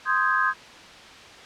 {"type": "chord", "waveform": "sine", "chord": "Ab major seventh", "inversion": "first", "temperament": "equal", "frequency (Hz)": [1046.5, 1244.5, 1568, 1661.2], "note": ["C6", "Eb6", "G6", "Ab6"], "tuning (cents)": [0, 0, 0, 0], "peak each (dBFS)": -25, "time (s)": [0.05, 0.54], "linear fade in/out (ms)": 50, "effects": ["white hiss -44 dBFS RMS until 1.45 s", "low-pass 4000 Hz 12 dB/octave"]}